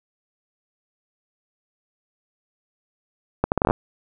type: accelerating click train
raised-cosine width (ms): 1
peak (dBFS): -4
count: 9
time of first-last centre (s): 3.44-3.709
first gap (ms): 79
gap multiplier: 0.73
effects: none